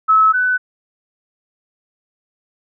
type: tone pair in turn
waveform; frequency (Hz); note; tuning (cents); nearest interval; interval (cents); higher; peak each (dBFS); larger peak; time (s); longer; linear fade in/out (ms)
sine; 1296 / 1498.8; E6 / F#6; -30 / +22; minor third; 252; second; -8 / -13; first; 0.08-0.33 / 0.33-0.58; neither; 20
effects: none